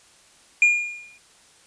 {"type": "tone with exponential decay", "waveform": "triangle", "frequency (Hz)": 2421, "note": "D#7", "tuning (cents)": -48, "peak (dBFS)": -9, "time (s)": [0.62, 1.18], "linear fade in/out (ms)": 2, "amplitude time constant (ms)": 120, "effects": ["white hiss -54 dBFS RMS until 1.66 s", "resampled to 22050 Hz"]}